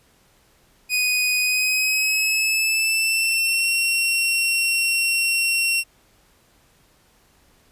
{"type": "tone with pitch glide", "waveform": "sawtooth", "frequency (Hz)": [2489, 2730], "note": ["D#7", "F7"], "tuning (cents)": [0, -40], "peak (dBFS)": -15, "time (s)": [0.89, 5.84], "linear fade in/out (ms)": 50, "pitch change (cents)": 160, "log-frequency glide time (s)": [1.4, 3.7], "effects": ["pink hiss -58 dBFS RMS until 7.71 s", "resampled to 32000 Hz"]}